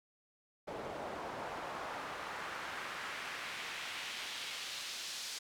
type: noise with band-pass filter sweep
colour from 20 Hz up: pink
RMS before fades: -43 dBFS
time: 0.67-5.39 s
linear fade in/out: 10 ms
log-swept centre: 580 to 5000 Hz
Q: 1.2
effects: none